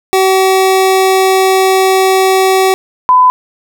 25% pulse / sine tone pair in turn, 380 / 1005.7 Hz, F#4 / B5, +46 / +31 cents, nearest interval octave + perfect fourth, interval 1685 cents, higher second, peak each -3 dBFS, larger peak neither, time 0.13-2.74 / 3.09-3.3 s, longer first, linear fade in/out 0 ms, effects none

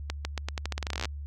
accelerating click train, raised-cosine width 0.2 ms, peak -14 dBFS, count 20, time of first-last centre 0.1-1.054 s, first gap 150 ms, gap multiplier 0.85, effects added 72 Hz sine -35 dBFS peak until 1.26 s

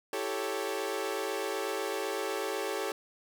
sawtooth chord, A dominant seventh, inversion second, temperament equal, 329.6 / 392 / 440 / 554.4 Hz, E4 / G4 / A4 / C#5, 0 / 0 / 0 / 0 cents, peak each -38 / -32 / -32 / -34 dBFS, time 0.13-2.92 s, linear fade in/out 2 ms, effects none

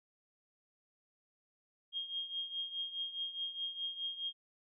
sine tone with tremolo, 3237 Hz, G#7, 45 cents flat, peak -34 dBFS, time 1.92-4.33 s, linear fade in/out 50 ms, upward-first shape triangle, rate 4.8 Hz, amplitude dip 80%, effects none

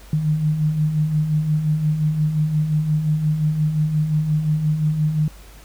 sine beating tone pair, 148.7 / 154.4 Hz, D3 / D#3, +22 / -13 cents, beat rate 5.7 Hz, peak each -26 / -17 dBFS, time 0.13-5.28 s, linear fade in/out 2 ms, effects added 50 Hz sine -41 dBFS peak until 5.64 s + pink hiss -47 dBFS RMS until 5.64 s

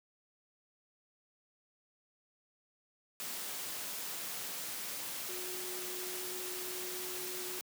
sine tone in noise, 365.2 Hz, F#4, 23 cents flat, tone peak -45 dBFS, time 5.29-7.59 s, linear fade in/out 0 ms, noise white, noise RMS -41 dBFS, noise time 3.2-7.61 s, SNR -7 dB, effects high-pass 150 Hz 12 dB/octave

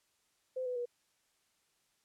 sine tone with pitch steps, 514 / 498.5 / 483.5 Hz, C5 / B4 / B4, -31 / +16 / -37 cents, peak -34 dBFS, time 0.56-0.857 s, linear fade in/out 10 ms, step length 99 ms, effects white hiss -75 dBFS RMS until 2.04 s + low-pass 10000 Hz 12 dB/octave

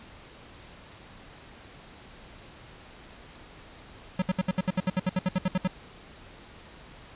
square tone bursts, 185 Hz, F#3, in tune, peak -23 dBFS, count 16, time 4.19-5.676 s, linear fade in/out 5 ms, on 31 ms, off 66 ms, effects pink hiss -49 dBFS RMS until 7.15 s + resampled to 8000 Hz

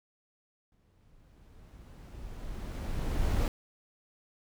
brown noise with exponential growth, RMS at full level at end -26 dBFS, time 0.72-3.48 s, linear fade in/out 1 ms, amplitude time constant 600 ms, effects none

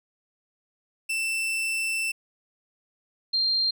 40% pulse / sine tone pair in turn, 2667 / 4185 Hz, E7 / C8, +20 / 0 cents, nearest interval minor sixth, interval 780 cents, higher second, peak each -24 / -21 dBFS, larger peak second, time 1.09-2.12 / 3.33-3.71 s, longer first, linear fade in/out 10 ms, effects none

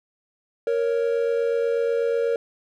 triangle tone pair together, 466.2 / 554.4 Hz, A#4 / C#5, 0 / 0 cents, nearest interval minor third, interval 300 cents, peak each -19 / -24 dBFS, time 0.67-2.36 s, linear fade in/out 2 ms, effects none

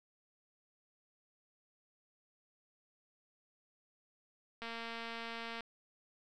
click train, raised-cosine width 0.3 ms, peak -28 dBFS, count 228, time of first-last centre 4.62-5.607 s, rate 230 Hz, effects none

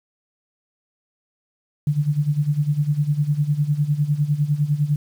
sine tone with tremolo, 147.3 Hz, D3, 6 cents sharp, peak -14 dBFS, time 1.87-4.96 s, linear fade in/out 2 ms, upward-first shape sine, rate 9.9 Hz, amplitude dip 80%, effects 8-bit

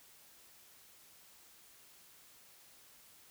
silence, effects white hiss -61 dBFS RMS until 3.3 s

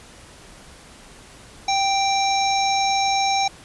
harmonic tone with a mistuned harmonic, 784 Hz, G5, in tune, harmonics 1 / 3 / 5 / 7 / 8, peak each -19 / -27 / -26 / -29 / -30 dBFS, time 1.68-3.48 s, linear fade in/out 5 ms, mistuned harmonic 8, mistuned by +48 cents, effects pink hiss -45 dBFS RMS until 3.64 s + resampled to 24000 Hz

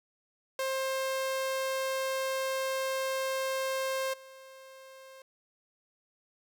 sawtooth tone with level steps, 530 Hz, C5, 22 cents sharp, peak -26 / -45 dBFS, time 0.59-5.22 s, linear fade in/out 2 ms, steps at 4.13 s, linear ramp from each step 10 ms, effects none

